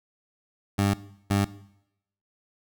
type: tone bursts at uneven times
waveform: 20% pulse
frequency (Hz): 100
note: G2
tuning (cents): +35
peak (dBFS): -16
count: 2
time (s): 0.78-0.94 / 1.3-1.45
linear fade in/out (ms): 10
effects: noise-tail reverb RT60 0.8 s tail -18 dB re dry